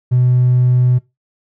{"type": "tone", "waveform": "triangle", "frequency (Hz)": 125, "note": "B2", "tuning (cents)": 21, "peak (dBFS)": -6, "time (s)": [0.11, 0.99], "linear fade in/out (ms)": 20, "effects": ["noise-tail reverb RT60 0.2 s tail -21 dB re dry", "tanh soft clip ceiling -5 dBFS"]}